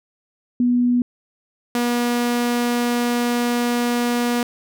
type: tone pair in turn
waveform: sine / sawtooth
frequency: 244.5 / 240.7 Hz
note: B3 / B3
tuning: -17 / -44 cents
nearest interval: unison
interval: 27 cents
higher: first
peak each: -14 dBFS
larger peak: neither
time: 0.6-1.02 / 1.75-4.43 s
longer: second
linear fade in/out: 2 ms
effects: none